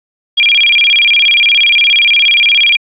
sine tone with vibrato, 2794 Hz, F7, in tune, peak -5 dBFS, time 0.37-2.77 s, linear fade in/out 10 ms, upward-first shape square, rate 17 Hz, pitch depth 280 cents each way, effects resampled to 8000 Hz + 7-bit

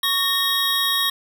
square tone cluster, 1118 / 1836 / 3298 / 3781 Hz, C#6 / A#6 / G#7 / A#7, +14 / -27 / -13 / +24 cents, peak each -27 / -27 / -25 / -22 dBFS, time 0.03-1.1 s, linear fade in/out 5 ms, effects none

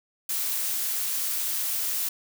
blue noise, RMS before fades -28 dBFS, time 0.29-2.09 s, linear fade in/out 5 ms, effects none

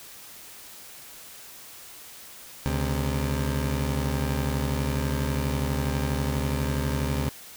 20% pulse tone pair together, 72.3 / 132.45 Hz, D2 / C3, -27 / +22 cents, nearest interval minor seventh, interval 1049 cents, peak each -21 / -25 dBFS, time 2.66-7.29 s, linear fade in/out 0 ms, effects white hiss -45 dBFS RMS until 7.56 s

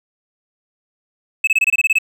triangle tone bursts, 2594 Hz, E7, 28 cents flat, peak -9 dBFS, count 10, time 1.44-1.986 s, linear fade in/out 5 ms, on 33 ms, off 24 ms, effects none

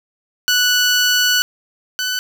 15% pulse tone pair in turn, 1480 / 1498.1 Hz, F#6 / F#6, 0 / +21 cents, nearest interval unison, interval 21 cents, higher second, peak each -6 / -12 dBFS, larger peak first, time 0.48-1.42 / 1.99-2.19 s, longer first, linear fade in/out 0 ms, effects none

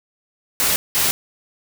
white noise bursts at uneven times, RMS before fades -18 dBFS, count 2, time 0.6-0.76 / 0.95-1.11 s, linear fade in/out 0 ms, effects none

